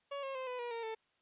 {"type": "tone with pitch steps", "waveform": "30% pulse", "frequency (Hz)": [562, 540.4, 519.5, 499.5, 480.3, 461.8, 444], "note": ["C#5", "C#5", "C5", "B4", "B4", "A#4", "A4"], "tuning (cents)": [24, -44, -12, 20, -48, -16, 16], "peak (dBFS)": -36, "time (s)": [0.11, 0.95], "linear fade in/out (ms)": 10, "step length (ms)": 120, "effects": ["white hiss -75 dBFS RMS until 1.21 s", "resampled to 8000 Hz"]}